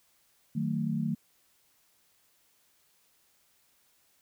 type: chord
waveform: sine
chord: D# diminished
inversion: none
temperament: just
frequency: 155.56 / 186.68 / 224 Hz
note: D#3 / F#3 / A3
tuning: 0 / +16 / +31 cents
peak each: -32 / -34 / -31 dBFS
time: 0.55-1.15 s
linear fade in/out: 10 ms
effects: white hiss -68 dBFS RMS until 4.21 s